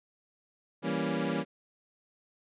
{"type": "chord", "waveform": "25% pulse", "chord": "E diminished seventh", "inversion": "none", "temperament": "equal", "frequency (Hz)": [164.81, 196, 233.1, 277.2], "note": ["E3", "G3", "Bb3", "Db4"], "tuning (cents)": [0, 0, 0, 0], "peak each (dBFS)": -31, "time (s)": [0.82, 1.45], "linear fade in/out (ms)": 50, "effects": ["resampled to 8000 Hz"]}